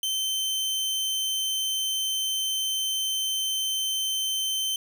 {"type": "tone", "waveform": "sawtooth", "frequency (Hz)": 3093, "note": "G7", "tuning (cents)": -24, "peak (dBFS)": -22, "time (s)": [0.03, 4.76], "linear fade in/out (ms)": 2, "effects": []}